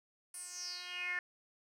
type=tone with band-pass filter sweep; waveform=10% pulse; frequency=357.8 Hz; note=F4; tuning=42 cents sharp; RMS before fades=-42 dBFS; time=0.34-1.19 s; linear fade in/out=2 ms; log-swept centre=10000 to 1800 Hz; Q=6.9; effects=none